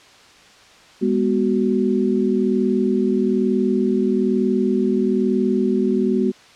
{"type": "tone cluster", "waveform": "sine", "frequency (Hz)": [204, 245.1, 372.9], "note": ["G#3", "B3", "F#4"], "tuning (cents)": [-31, -13, 14], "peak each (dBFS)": -20, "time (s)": [1.01, 6.32], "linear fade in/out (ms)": 20, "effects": ["white hiss -47 dBFS RMS until 6.55 s", "low-pass 5000 Hz 12 dB/octave"]}